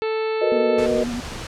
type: harmonic tone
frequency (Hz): 440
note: A4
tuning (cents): 0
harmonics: 1 / 2 / 3 / 4 / 5 / 6 / 7 / 8 / 9 / 10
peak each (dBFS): -21 / -32 / -34 / -40 / -37 / -36 / -47 / -44 / -45 / -43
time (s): 0.02-0.86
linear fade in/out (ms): 0
type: chord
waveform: sine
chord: B major seventh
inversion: second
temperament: just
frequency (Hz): 370.4 / 463 / 493.9 / 617.4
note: F#4 / A#4 / B4 / D#5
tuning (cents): +2 / -12 / 0 / -14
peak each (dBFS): -25 / -23 / -25 / -22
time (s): 0.41-1.04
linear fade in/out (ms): 10
type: tone with vibrato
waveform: triangle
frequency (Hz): 240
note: B3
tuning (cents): -49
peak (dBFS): -23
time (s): 0.52-1.2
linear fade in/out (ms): 0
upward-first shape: triangle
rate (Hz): 11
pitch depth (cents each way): 55
type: noise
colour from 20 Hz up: pink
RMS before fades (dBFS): -32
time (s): 0.78-1.47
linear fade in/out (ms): 5
effects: low-pass 7000 Hz 12 dB/octave